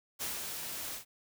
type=noise with ADSR envelope; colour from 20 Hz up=white; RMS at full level=-36 dBFS; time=0.19-1.05 s; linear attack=30 ms; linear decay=190 ms; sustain=-4 dB; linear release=110 ms; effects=none

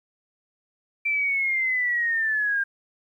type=linear sweep; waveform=sine; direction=down; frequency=2349 to 1593 Hz; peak=-21 dBFS; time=1.05-2.64 s; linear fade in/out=10 ms; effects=10-bit

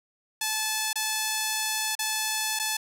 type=tone with dropouts; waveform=5% pulse; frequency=868 Hz; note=A5; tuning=24 cents flat; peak=-14 dBFS; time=0.41-2.77 s; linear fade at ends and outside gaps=5 ms; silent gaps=0.931-0.956 / 1.953-1.99 / 2.591-2.596 s; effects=none

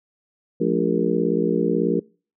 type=harmonic tone with a mistuned harmonic; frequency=58.27 Hz; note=A#1; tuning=in tune; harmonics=3 / 4 / 5 / 6 / 7 / 8; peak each=-25 / -25 / -25 / -25 / -25 / -25 dBFS; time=0.6-2 s; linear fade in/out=10 ms; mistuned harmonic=4; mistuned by=-120 cents; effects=noise-tail reverb RT60 0.4 s tail -26 dB re dry

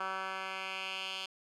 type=tone with band-pass filter sweep; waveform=10% pulse; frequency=190.2 Hz; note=F#3; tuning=48 cents sharp; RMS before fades=-39 dBFS; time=0-1.26 s; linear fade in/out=5 ms; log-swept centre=1400 to 3400 Hz; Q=2.5; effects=none

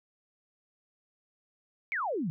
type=exponential sweep; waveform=sine; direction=down; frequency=2349 to 146.83 Hz; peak=-29 dBFS; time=1.92-2.3 s; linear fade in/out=0 ms; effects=none

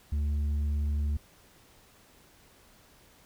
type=tone with tanh clipping; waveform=triangle; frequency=73.5 Hz; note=D2; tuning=2 cents sharp; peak=-27 dBFS; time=0.12-1.17 s; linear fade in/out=5 ms; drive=9 dB; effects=pink hiss -59 dBFS RMS until 3.25 s

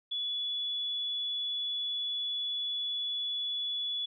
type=tone; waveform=sine; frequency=3419 Hz; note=G#7; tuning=50 cents sharp; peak=-31 dBFS; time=0.11-4.06 s; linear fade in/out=10 ms; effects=none

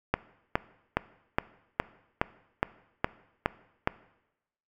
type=click train; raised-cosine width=0.5 ms; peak=-8 dBFS; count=10; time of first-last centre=0.14-3.874 s; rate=2.41 Hz; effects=noise-tail reverb RT60 0.9 s tail -19 dB re dry

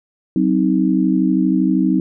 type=chord; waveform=sine; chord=C diminished; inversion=second; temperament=just; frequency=188.37 / 261.6 / 314 Hz; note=Gb3 / C4 / Eb4; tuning=+31 / 0 / +16 cents; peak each=-17 dBFS; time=0.36-2 s; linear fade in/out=2 ms; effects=none

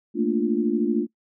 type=chord; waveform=sine; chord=Bb major seventh; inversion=third; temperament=equal; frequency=220 / 233.1 / 293.7 / 349.2 Hz; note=A3 / Bb3 / D4 / F4; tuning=0 / 0 / 0 / 0 cents; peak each=-25 dBFS; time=0.14-1.07 s; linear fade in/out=50 ms; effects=noise-tail reverb RT60 0.1 s tail -21 dB re dry

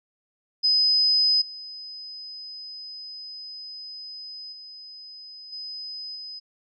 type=tone with level steps; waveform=sine; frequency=5030 Hz; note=D#8; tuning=18 cents sharp; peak=-17 / -36 / -40 / -33 / -35 dBFS; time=0.63-6.4 s; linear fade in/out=20 ms; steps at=1.41 / 4.52 / 5.52 / 6.15 s; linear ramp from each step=10 ms; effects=none

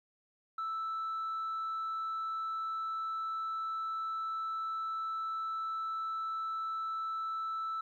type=tone; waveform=sine; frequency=1318.5 Hz; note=E6; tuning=in tune; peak=-32 dBFS; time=0.58-7.81 s; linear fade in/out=5 ms; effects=tanh soft clip ceiling -32 dBFS + 12-bit

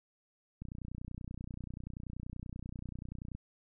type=click train; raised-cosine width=5 ms; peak=-30 dBFS; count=84; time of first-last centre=0.62-3.35 s; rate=30.4 Hz; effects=none

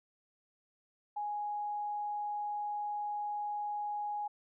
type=tone; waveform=sine; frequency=830.6 Hz; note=G#5; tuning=in tune; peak=-34 dBFS; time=1.16-4.28 s; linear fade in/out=10 ms; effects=none

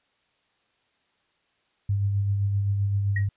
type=tone with tremolo; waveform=sine; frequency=100 Hz; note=G2; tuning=35 cents sharp; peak=-20 dBFS; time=1.89-3.29 s; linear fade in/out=5 ms; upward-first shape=sine; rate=7.7 Hz; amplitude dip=30%
type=tone with exponential decay; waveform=sine; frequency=1892 Hz; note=A#6; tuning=25 cents sharp; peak=-24 dBFS; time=3.16-3.27 s; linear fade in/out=5 ms; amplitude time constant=23 ms
effects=white hiss -69 dBFS RMS until 3.36 s + resampled to 8000 Hz

